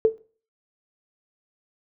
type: tone with exponential decay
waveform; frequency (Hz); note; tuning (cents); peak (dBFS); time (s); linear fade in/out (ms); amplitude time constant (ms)
sine; 443.7; A4; +14; -10; 0.05-0.18; 0; 28
effects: noise-tail reverb RT60 0.4 s tail -19 dB re dry